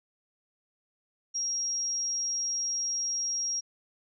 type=tone; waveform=sine; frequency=5620 Hz; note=F8; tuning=10 cents sharp; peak=-28 dBFS; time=1.34-3.61 s; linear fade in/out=20 ms; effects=none